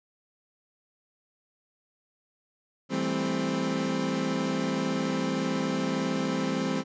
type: chord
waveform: 30% pulse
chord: A minor seventh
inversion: second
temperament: equal with one note detuned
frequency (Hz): 164.81 / 198.28 / 220 / 261.6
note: E3 / G3 / A3 / C4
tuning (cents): 0 / +20 / 0 / 0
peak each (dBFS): -31 / -29 / -33 / -27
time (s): 2.89-6.84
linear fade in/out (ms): 50
effects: resampled to 16000 Hz